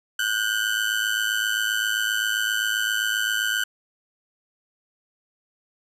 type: ring-modulated tone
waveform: 30% pulse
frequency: 1510 Hz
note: F#6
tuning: 35 cents sharp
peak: -16 dBFS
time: 0.19-3.64 s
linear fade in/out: 5 ms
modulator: 53.8 Hz
effects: resampled to 32000 Hz